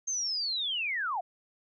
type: linear sweep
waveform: sine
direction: down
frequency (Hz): 6430 to 659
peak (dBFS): -29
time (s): 0.07-1.21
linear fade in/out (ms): 10
effects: none

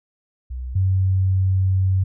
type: tone pair in turn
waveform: sine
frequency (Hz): 62.9 / 94.58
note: B1 / F#2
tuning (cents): +32 / +39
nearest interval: perfect fifth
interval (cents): 707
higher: second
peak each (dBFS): -26 / -15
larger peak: second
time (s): 0.5-0.75 / 0.75-2.04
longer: second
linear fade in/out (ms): 10
effects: none

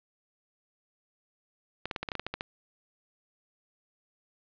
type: clicks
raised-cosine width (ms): 0.3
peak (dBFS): -17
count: 11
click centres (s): 1.856 / 1.912 / 1.962 / 2.03 / 2.088 / 2.118 / 2.153 / 2.196 / 2.266 / 2.34 / 2.409
effects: resampled to 11025 Hz + 9-bit

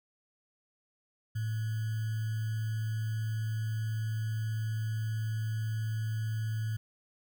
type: tone with sample-and-hold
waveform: sine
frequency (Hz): 110.2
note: A2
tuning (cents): +3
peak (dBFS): -30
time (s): 1.35-6.77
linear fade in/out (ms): 10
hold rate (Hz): 1575
effects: none

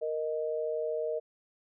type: tone pair together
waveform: sine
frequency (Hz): 466.2 / 622.3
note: A#4 / D#5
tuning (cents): 0 / 0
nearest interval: perfect fourth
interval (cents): 500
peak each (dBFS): -32 / -33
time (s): 0.01-1.2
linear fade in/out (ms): 20
effects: none

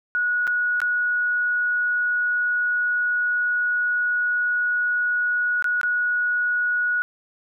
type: tone with dropouts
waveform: sine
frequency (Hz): 1459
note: F#6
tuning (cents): -25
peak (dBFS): -19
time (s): 0.15-7.02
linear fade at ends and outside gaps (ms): 0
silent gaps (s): 0.47-0.476 / 0.803-0.817 / 5.624-5.643 / 5.813-5.832
effects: none

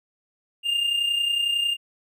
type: tone pair together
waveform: triangle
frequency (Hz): 2806 / 2837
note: F7 / F7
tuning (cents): +8 / +27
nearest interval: unison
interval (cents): 19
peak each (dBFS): -20 / -28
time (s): 0.63-1.77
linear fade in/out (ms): 50
effects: none

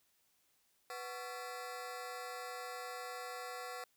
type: ring-modulated tone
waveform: 20% pulse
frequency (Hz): 619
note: D#5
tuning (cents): -9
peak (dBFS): -35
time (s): 0.9-3.84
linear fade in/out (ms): 2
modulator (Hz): 124
effects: white hiss -75 dBFS RMS until 3.96 s

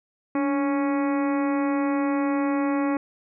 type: harmonic tone with a mistuned harmonic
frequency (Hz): 277.2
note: C#4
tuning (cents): 0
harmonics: 1 / 2 / 3 / 4 / 5 / 6 / 7 / 8 / 9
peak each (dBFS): -22 / -30 / -33 / -33 / -39 / -43 / -40 / -42 / -45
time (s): 0.35-2.97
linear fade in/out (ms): 2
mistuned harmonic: 1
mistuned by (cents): +60
effects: none

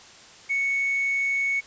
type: tone with tanh clipping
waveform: triangle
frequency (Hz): 2217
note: C#7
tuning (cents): 0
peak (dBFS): -22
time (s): 0.49-1.61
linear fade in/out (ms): 20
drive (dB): 5
effects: white hiss -48 dBFS RMS until 1.66 s + resampled to 16000 Hz

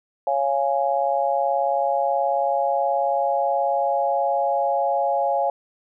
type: chord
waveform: sine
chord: Db major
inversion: none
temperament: just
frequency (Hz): 554.4 / 693 / 831.5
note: Db5 / F5 / Ab5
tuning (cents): 0 / -14 / +2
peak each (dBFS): -23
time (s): 0.27-5.5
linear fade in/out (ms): 2
effects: none

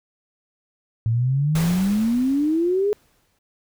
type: exponential sweep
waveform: sine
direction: up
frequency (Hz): 110 to 423.2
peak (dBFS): -17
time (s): 1.06-2.93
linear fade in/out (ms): 0
type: noise with exponential decay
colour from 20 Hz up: pink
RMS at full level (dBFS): -28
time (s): 1.55-3.39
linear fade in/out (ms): 5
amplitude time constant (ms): 400
effects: none

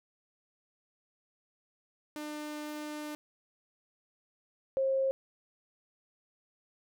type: tone pair in turn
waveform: sawtooth / sine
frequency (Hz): 300.3 / 535.1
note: D4 / C5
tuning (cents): +39 / +39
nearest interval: minor seventh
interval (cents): 1000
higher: second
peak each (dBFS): -34 / -26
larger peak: second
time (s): 2.16-3.15 / 4.77-5.11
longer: first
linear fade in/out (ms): 0
effects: none

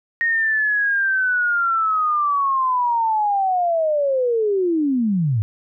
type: linear sweep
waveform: sine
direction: down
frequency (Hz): 1864.7 to 98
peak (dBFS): -16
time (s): 0.21-5.42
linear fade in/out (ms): 0
effects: none

